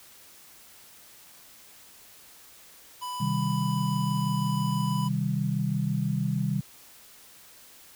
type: tone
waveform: square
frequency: 994 Hz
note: B5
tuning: 11 cents sharp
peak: -33 dBFS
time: 3.01-5.09 s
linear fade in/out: 20 ms
type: chord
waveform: sine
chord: C minor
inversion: none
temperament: just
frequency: 130.81 / 156.98 / 196.22 Hz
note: C3 / Eb3 / G3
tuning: 0 / +16 / +2 cents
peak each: -29 dBFS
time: 3.2-6.61 s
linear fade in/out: 10 ms
effects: white hiss -52 dBFS RMS until 7.95 s